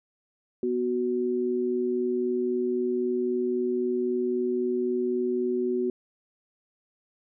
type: tone pair together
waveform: sine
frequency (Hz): 246.2 / 370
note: B3 / F#4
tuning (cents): -5 / 0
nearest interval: perfect fifth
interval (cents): 705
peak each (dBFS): -29 / -25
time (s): 0.63-5.9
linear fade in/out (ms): 2
effects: none